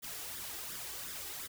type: noise with flanger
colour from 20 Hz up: white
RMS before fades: -43 dBFS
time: 0.02-1.48 s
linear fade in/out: 20 ms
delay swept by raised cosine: 0.56 to 2.66 ms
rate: 2.8 Hz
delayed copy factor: +0.65
effects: none